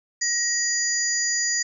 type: tone cluster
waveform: sine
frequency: 1895 / 4837 / 6010 / 6820 Hz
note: A#6 / D#8 / F#8 / G#8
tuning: +28 / -50 / +26 / +45 cents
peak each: -27 / -28 / -30 / -24 dBFS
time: 0.21-1.63 s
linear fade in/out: 10 ms
effects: none